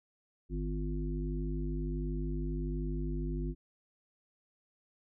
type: harmonic tone with a mistuned harmonic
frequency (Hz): 50.7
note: G#1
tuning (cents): -41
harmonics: 1 / 3 / 5 / 7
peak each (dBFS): -34 / -39 / -41 / -42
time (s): 0.49-3.55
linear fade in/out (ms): 50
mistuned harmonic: 7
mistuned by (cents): -43
effects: none